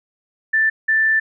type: tone pair in turn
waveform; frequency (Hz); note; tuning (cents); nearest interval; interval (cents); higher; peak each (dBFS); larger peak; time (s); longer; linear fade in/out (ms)
sine; 1768 / 1768; A6 / A6; +8 / +8; unison; 0; neither; -13; neither; 0.53-0.7 / 0.88-1.2; second; 10
effects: none